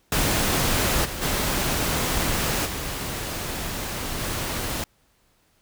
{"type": "noise with level steps", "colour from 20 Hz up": "pink", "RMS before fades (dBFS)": [-22, -32, -24, -30, -28], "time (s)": [0.12, 4.84], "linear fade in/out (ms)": 2, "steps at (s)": [1.04, 1.21, 2.65, 4.18], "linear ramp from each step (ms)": 20, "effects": ["pink hiss -64 dBFS RMS until 5.61 s"]}